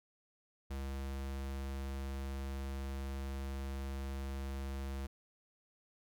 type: tone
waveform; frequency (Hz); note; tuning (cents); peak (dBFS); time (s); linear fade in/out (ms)
square; 67.9; C#2; -35; -39; 0.7-5.07; 10
effects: none